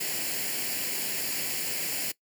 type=noise with comb filter; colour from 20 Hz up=white; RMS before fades=-31 dBFS; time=0-2.12 s; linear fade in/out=10 ms; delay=0.41 ms; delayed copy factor=+0.65; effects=noise-tail reverb RT60 0.1 s tail -20 dB re dry + high-pass 150 Hz 12 dB/octave